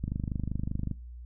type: click train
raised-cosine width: 5 ms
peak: -19 dBFS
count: 23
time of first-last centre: 0.04-0.913 s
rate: 25.2 Hz
effects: noise-tail reverb RT60 0.3 s tail -21 dB re dry + added 60 Hz sine -41 dBFS peak until 1.25 s